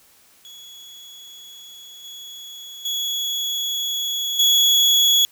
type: tone with level steps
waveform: 35% pulse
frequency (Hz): 3366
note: G#7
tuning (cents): +23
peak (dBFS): -37 / -33 / -20 / -11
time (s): 0.45-5.25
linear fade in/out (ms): 0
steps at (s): 2.04 / 2.85 / 4.39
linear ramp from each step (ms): 5
effects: white hiss -54 dBFS RMS until 5.31 s